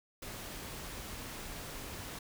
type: noise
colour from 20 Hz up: pink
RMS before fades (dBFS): -44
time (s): 0.22-2.19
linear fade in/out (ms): 5
effects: none